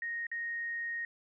sine tone with dropouts, 1864.7 Hz, A#6, in tune, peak -34 dBFS, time 0.02-1.05 s, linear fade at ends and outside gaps 2 ms, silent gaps 0.268-0.315 s, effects none

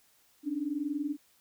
sine tone pair together, 277.2 / 297.8 Hz, C#4 / D4, 0 / +24 cents, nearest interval minor second, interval 124 cents, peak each -35 / -32 dBFS, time 0.43-1.17 s, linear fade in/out 50 ms, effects white hiss -66 dBFS RMS until 1.4 s

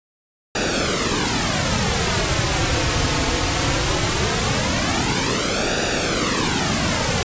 pink noise with flanger, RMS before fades -20 dBFS, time 0.55-7.23 s, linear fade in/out 2 ms, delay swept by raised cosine 0.94 to 5.14 ms, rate 0.19 Hz, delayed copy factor -0.7, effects resampled to 16000 Hz

